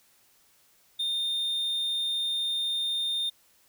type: tone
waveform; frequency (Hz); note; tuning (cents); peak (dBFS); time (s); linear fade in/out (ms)
triangle; 3636; A#7; -44; -25; 0.99-3.3; 10
effects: white hiss -63 dBFS RMS until 3.68 s